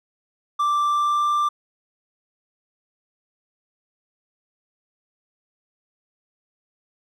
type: tone with pitch glide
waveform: triangle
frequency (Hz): 1174.7 to 1182.2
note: D6 to D6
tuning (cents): 0 to +11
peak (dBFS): -16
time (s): 0.59-1.49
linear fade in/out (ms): 10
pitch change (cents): +11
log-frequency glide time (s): 0.85-1.29
effects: none